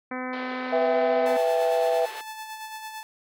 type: harmonic tone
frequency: 254.4 Hz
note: C4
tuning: 48 cents flat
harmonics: 1 / 2 / 3 / 4 / 5 / 6 / 7 / 8 / 9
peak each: -33 / -36 / -38 / -39 / -40 / -41 / -41 / -42 / -43 dBFS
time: 0.11-1.37 s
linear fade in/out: 5 ms
type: band-pass noise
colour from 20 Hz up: pink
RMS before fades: -41 dBFS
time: 0.33-2.21 s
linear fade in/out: 2 ms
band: 390 to 4400 Hz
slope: 48 dB/octave
type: chord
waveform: sine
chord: E minor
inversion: second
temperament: just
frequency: 494.4 / 659.3 / 791.1 Hz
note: B4 / E5 / G5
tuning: +2 / 0 / +16 cents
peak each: -24 / -23 / -28 dBFS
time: 0.72-2.06 s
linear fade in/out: 10 ms
type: tone with tremolo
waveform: sawtooth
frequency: 873 Hz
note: A5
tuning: 14 cents flat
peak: -30 dBFS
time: 1.26-3.03 s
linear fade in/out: 0 ms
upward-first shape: sine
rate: 8.9 Hz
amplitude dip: 45%
effects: none